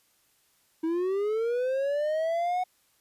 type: linear sweep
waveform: triangle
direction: up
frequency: 317.1 to 740 Hz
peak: -23 dBFS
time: 0.83-2.64 s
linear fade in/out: 10 ms
effects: white hiss -67 dBFS RMS until 3 s + resampled to 32000 Hz